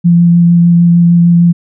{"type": "tone with vibrato", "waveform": "sine", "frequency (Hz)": 171.7, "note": "F3", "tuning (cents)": -29, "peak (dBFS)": -3, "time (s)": [0.04, 1.53], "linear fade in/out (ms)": 20, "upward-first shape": "sine", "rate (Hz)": 6.6, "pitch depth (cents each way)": 11, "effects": []}